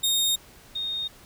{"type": "tone pair in turn", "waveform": ["sawtooth", "sine"], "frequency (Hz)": [3699, 3699], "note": ["A#7", "A#7"], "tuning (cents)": [-14, -14], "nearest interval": "unison", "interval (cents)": 0, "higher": "neither", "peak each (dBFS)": [-18, -27], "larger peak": "first", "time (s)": [[0.03, 0.36], [0.75, 1.08]], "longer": "neither", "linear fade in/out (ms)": 10, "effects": ["pink hiss -51 dBFS RMS until 1.25 s"]}